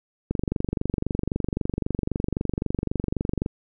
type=click train; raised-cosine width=3 ms; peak=-11 dBFS; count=76; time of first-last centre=0.31-3.461 s; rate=23.8 Hz; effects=none